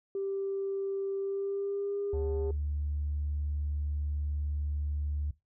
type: tone with pitch glide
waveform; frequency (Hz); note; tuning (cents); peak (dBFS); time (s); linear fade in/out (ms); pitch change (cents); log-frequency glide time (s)
sine; 392 to 403.5; G4 to G#4; 0 to -50; -30; 0.15-2.51; 2; +50; 1.18-2.01
type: tone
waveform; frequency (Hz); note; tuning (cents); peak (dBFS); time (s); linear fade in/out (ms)
sine; 73.42; D2; 0; -29; 2.13-5.31; 5
effects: noise-tail reverb RT60 0.2 s tail -19 dB re dry + tanh soft clip ceiling -25 dBFS